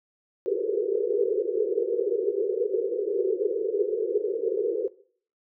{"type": "band-pass noise", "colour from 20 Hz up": "white", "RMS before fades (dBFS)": -26, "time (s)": [0.46, 4.88], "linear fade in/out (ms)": 0, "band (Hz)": [370, 480], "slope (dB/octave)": 96, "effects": ["noise-tail reverb RT60 0.5 s tail -18 dB re dry"]}